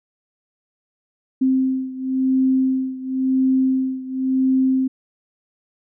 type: beating tone pair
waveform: sine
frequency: 261.6 / 262.55 Hz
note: C4 / C4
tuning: 0 / +6 cents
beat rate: 0.95 Hz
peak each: -18 / -21 dBFS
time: 1.41-4.88 s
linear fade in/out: 10 ms
effects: none